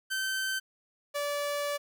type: tone pair in turn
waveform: sawtooth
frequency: 1544 / 578.3 Hz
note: G6 / D5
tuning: -27 / -27 cents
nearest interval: octave + perfect fourth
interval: 1700 cents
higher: first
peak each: -26 dBFS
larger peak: neither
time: 0.1-0.6 / 1.14-1.78 s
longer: second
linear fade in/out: 20 ms
effects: none